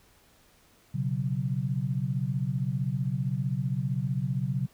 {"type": "chord", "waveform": "sine", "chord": "B suspended second", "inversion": "none", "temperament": "just", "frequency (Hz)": [123.47, 138.9, 185.21], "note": ["B2", "C#3", "F#3"], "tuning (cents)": [0, 4, 2], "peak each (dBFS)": [-31, -29, -33], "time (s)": [0.94, 4.67], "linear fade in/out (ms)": 10, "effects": ["pink hiss -61 dBFS RMS until 4.73 s"]}